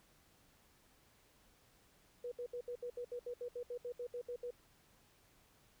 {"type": "tone bursts", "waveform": "sine", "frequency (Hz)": 486.4, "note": "B4", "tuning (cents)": -26, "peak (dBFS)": -40, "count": 16, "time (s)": [2.24, 4.507], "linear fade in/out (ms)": 5, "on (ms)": 77, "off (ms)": 69, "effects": ["pink hiss -69 dBFS RMS until 5.8 s"]}